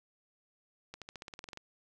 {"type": "accelerating click train", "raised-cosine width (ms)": 0.2, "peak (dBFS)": -27, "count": 12, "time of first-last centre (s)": [0.94, 1.574], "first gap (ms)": 77, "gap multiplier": 0.94, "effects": []}